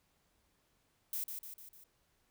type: noise with echo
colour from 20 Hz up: violet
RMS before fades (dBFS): -38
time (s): 1.13-1.24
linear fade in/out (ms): 2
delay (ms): 150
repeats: 4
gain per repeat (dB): -5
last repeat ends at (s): 1.84
effects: pink hiss -75 dBFS RMS until 2.3 s